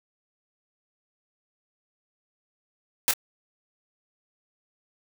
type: noise with echo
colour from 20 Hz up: white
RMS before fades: -21 dBFS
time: 3.08-3.11 s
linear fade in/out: 0 ms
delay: 26 ms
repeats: 1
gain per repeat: -8 dB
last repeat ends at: 3.136 s
effects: none